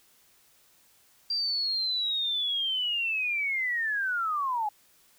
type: linear sweep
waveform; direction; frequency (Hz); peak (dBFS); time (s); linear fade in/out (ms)
sine; down; 4739 to 814; -26; 1.3-4.69; 5
effects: white hiss -62 dBFS RMS until 5.18 s